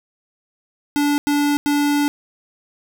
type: tone bursts at uneven times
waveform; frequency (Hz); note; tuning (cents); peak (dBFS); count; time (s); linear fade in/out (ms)
square; 290; D4; -22; -16; 3; 0.96-1.18 / 1.27-1.57 / 1.66-2.08; 0
effects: none